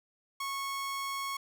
sawtooth tone, 1100 Hz, C#6, 14 cents flat, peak -30 dBFS, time 0.4-1.37 s, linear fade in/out 5 ms, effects none

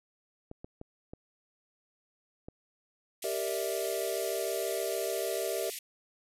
clicks, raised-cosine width 2 ms, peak -29 dBFS, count 5, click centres 0.514 / 0.645 / 0.814 / 1.135 / 2.485 s
white band-pass noise, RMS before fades -41 dBFS, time 3.22-5.79 s, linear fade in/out 5 ms, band 1900 to 14000 Hz, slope 96 dB/octave
triangle chord, E half-diminished seventh, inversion first, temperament equal with one note detuned, 392 / 466.2 / 587.3 / 653.9 Hz, G4 / Bb4 / D5 / E5, 0 / 0 / 0 / -14 cents, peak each -34 / -35 / -36 / -34 dBFS, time 3.24-5.7 s, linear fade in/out 2 ms
effects none

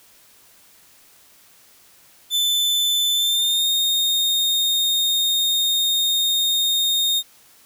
40% pulse tone with pitch glide, 3520 to 3691 Hz, A7 to A#7, 0 to -18 cents, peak -16 dBFS, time 2.3-7.23 s, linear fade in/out 50 ms, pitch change +82 cents, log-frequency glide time 3.14-3.68 s, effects white hiss -52 dBFS RMS until 7.65 s

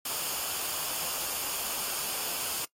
white noise with comb filter, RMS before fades -33 dBFS, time 0.05-2.65 s, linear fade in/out 5 ms, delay 0.51 ms, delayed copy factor -0.5, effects noise-tail reverb RT60 0.1 s tail -22 dB re dry + AAC 48 kbps

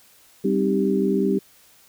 harmonic tone with a mistuned harmonic, 65.41 Hz, C2, in tune, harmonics 3 / 4 / 5 / 6, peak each -22 / -25 / -26 / -22 dBFS, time 0.44-1.39 s, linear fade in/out 10 ms, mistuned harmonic 5, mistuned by -93 cents, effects white hiss -54 dBFS RMS until 1.88 s

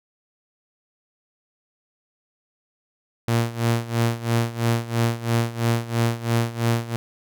sawtooth tone with tremolo, 116.54 Hz, A#2, in tune, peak -13 dBFS, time 3.28-6.96 s, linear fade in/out 0 ms, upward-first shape sine, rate 3 Hz, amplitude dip 85%, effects none

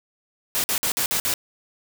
white noise bursts, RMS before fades -23 dBFS, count 6, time 0.55-1.339 s, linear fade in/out 0 ms, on 89 ms, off 51 ms, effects none

